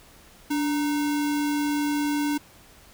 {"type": "tone with sample-and-hold", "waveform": "sine", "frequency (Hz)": 291.6, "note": "D4", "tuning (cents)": -12, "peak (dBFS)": -22, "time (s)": [0.5, 2.38], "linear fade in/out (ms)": 10, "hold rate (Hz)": 1225, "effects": ["pink hiss -52 dBFS RMS until 2.93 s"]}